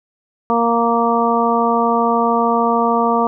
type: harmonic tone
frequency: 233.1 Hz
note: A#3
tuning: in tune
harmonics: 1 / 2 / 3 / 4 / 5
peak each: -19 / -19 / -19 / -19 / -19 dBFS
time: 0.5-3.27 s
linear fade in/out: 0 ms
effects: none